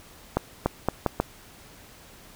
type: accelerating click train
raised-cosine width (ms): 1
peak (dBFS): -7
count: 5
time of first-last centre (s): 0.37-1.2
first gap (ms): 290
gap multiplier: 0.78
effects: pink hiss -50 dBFS RMS until 2.35 s